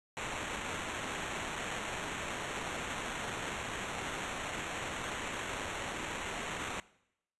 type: noise with sample-and-hold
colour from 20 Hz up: blue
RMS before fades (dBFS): -39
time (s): 0.17-6.8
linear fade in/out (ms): 0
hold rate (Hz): 4900
effects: noise-tail reverb RT60 0.8 s tail -21 dB re dry + resampled to 24000 Hz